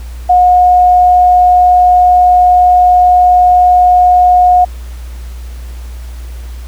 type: tone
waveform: sine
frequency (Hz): 722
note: F#5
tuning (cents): -43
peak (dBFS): -3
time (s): 0.29-4.65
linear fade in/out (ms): 10
effects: added 60 Hz sine -22 dBFS peak until 6.67 s + pink hiss -39 dBFS RMS until 6.67 s